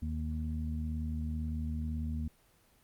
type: harmonic tone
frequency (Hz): 78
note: D#2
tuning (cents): +5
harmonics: 1 / 2 / 3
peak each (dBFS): -34 / -43 / -39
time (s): 0.02-2.28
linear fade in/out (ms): 5
effects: pink hiss -66 dBFS RMS until 2.83 s + Opus 24 kbps